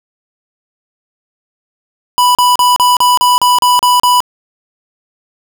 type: tone bursts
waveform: square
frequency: 987.8 Hz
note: B5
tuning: in tune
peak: -7 dBFS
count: 10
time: 2.18-4.204 s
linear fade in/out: 0 ms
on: 170 ms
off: 36 ms
effects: none